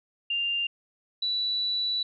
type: tone pair in turn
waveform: sine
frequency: 2794 / 3949 Hz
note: F7 / B7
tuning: 0 / -1 cents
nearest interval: tritone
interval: 599 cents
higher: second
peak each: -25 dBFS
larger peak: neither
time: 0.3-0.67 / 1.22-2.03 s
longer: second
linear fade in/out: 5 ms
effects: none